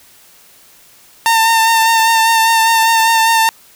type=tone with vibrato; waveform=sawtooth; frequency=904 Hz; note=A5; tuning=47 cents sharp; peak=-5 dBFS; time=1.26-3.49 s; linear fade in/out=0 ms; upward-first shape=sine; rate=5 Hz; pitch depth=23 cents each way; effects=white hiss -45 dBFS RMS until 3.75 s